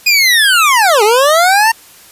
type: linear two-way sweep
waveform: 25% pulse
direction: down then up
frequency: 2500 to 401.6 to 923 Hz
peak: -3 dBFS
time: 0.06-1.72 s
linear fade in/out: 10 ms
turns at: 1.03 s
effects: white hiss -40 dBFS RMS until 2.11 s + resampled to 32000 Hz